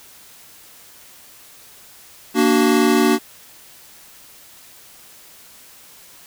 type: chord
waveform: square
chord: Bb augmented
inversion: none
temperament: equal with one note detuned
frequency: 233.1 / 293.7 / 375.6 Hz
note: Bb3 / D4 / F#4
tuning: 0 / 0 / +26 cents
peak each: -18 dBFS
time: 2.34-3.19 s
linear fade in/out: 50 ms
effects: white hiss -45 dBFS RMS until 6.26 s